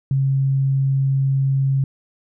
sine tone, 135.7 Hz, C#3, 36 cents flat, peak -15 dBFS, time 0.11-1.84 s, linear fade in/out 2 ms, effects none

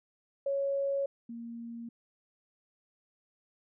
sine tone pair in turn, 554.4 / 233.1 Hz, C#5 / A#3, 0 / 0 cents, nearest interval octave + minor third, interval 1500 cents, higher first, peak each -28 / -39 dBFS, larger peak first, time 0.46-1.06 / 1.29-1.89 s, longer neither, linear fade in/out 5 ms, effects none

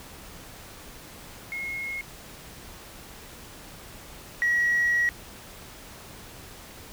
sine tone pair in turn, 2160 / 1914.4 Hz, C#7 / A#6, -45 / +46 cents, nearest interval major second, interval 209 cents, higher first, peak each -30 / -19 dBFS, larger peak second, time 1.52-2.01 / 4.42-5.09 s, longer second, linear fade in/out 0 ms, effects tanh soft clip ceiling -17 dBFS + pink hiss -45 dBFS RMS until 6.92 s

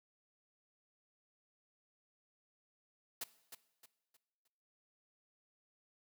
white noise with echo, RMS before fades -41 dBFS, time 3.21-3.24 s, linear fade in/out 5 ms, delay 310 ms, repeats 4, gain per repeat -9 dB, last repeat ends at 4.48 s, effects noise-tail reverb RT60 1.0 s tail -17 dB re dry + high-pass 200 Hz 12 dB/octave

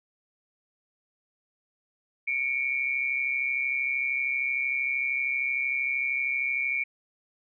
sine tone pair together, 2229 / 2362 Hz, C#7 / D7, +9 / +9 cents, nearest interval minor second, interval 100 cents, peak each -28 dBFS, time 2.27-6.84 s, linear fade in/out 10 ms, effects none

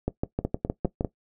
two click trains, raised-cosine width 2 ms, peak -12 / -12 dBFS, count 4 / 7, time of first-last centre 0.45-1.048 / 0.08-1.009 s, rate 5.02 / 6.46 Hz, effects noise-tail reverb RT60 0.1 s tail -17 dB re dry

